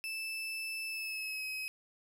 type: tone with pitch glide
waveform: 35% pulse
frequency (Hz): 2637 to 2550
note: E7 to D#7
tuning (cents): 0 to +42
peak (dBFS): -35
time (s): 0.04-1.68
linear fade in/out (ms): 0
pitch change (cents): -58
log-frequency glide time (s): 0.87-1.44
effects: none